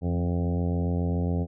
harmonic tone with a mistuned harmonic, 87.31 Hz, F2, in tune, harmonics 1 / 2 / 3 / 4 / 5 / 6 / 7 / 8 / 9, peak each -26 / -28 / -33 / -40 / -37 / -40 / -43 / -44 / -45 dBFS, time 0.01-1.47 s, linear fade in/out 50 ms, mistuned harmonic 2, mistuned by -31 cents, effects none

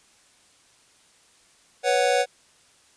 square chord, B suspended second, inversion none, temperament just, 493.9 / 555.6 / 740.8 Hz, B4 / C#5 / F#5, 0 / +4 / +2 cents, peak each -24 dBFS, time 1.83-2.26 s, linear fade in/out 50 ms, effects white hiss -58 dBFS RMS until 2.96 s + resampled to 22050 Hz

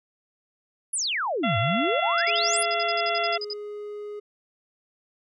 sine exponential two-way sweep, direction down then up, 10920 to 98 to 10920 Hz, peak -24 dBFS, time 0.93-2.63 s, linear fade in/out 5 ms, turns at 1.58 s
harmonic tone, 682 Hz, F5, 41 cents flat, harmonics 1 / 2 / 3 / 4 / 5, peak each -26 / -29 / -31 / -32 / -33 dBFS, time 1.43-3.38 s, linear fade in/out 10 ms
sine tone bursts, 4978 Hz, D#8, in tune, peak -29 dBFS, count 16, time 2.18-3.534 s, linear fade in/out 2 ms, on 34 ms, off 54 ms
triangle tone with pitch glide, 418.3 to 415.9 Hz, G#4 to G#4, +12 to +2 cents, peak -31 dBFS, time 2.27-4.2 s, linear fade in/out 10 ms, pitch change -10 cents, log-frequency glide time 2.91-3.57 s
effects none

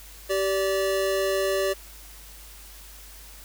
square tone pair together, 387.2 / 580.1 Hz, G4 / D5, -21 / -21 cents, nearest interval perfect fifth, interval 700 cents, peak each -26 dBFS, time 0.29-1.74 s, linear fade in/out 20 ms, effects added 50 Hz sine -46 dBFS peak until 3.44 s + white hiss -47 dBFS RMS until 3.44 s

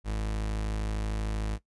40% pulse tone, 53 Hz, G#1, 36 cents sharp, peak -28 dBFS, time 0.04-1.59 s, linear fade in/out 50 ms, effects noise-tail reverb RT60 0.1 s tail -17 dB re dry + resampled to 24000 Hz

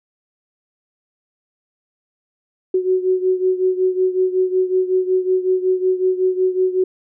sine beating tone pair, 370 / 375.4 Hz, F#4 / F#4, 0 / +25 cents, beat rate 5.4 Hz, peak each -16 / -20 dBFS, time 2.74-6.84 s, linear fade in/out 5 ms, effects none

